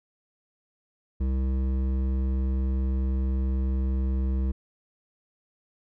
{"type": "tone with hard clipping", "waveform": "sine", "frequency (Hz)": 65.4, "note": "C2", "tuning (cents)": 0, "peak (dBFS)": -25, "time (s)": [1.2, 4.52], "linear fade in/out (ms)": 10, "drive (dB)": 11, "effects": []}